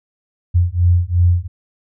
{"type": "beating tone pair", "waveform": "sine", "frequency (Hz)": [86.6, 89.4], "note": ["F2", "F2"], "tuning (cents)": [-14, 41], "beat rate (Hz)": 2.8, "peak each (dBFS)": -14, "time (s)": [0.54, 1.48], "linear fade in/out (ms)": 20, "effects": []}